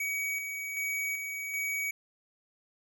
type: tone with tremolo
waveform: square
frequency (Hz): 2262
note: C#7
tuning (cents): +34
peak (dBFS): -31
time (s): 0-1.91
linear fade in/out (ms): 5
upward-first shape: square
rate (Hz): 1.3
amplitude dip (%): 40
effects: none